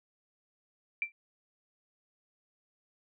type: tone with exponential decay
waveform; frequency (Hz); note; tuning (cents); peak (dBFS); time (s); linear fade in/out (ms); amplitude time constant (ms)
sine; 2349; D7; 0; -25; 1.02-1.12; 1; 21
effects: none